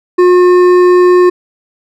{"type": "tone with hard clipping", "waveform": "sine", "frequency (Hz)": 359.5, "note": "F#4", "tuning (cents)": -50, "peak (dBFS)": -5, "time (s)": [0.18, 1.3], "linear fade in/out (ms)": 10, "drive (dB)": 9, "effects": []}